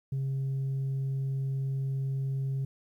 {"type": "tone", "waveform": "sine", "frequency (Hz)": 135.1, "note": "C#3", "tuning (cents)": -44, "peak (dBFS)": -26, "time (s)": [0.12, 2.65], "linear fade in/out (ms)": 5, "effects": ["tanh soft clip ceiling -27 dBFS", "11-bit"]}